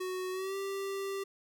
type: tone with pitch glide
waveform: square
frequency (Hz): 370 to 392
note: F#4 to G4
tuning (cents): 0 to 0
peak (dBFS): -35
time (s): 0-1.24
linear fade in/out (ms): 10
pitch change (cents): +100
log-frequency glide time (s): 0.31-0.56
effects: none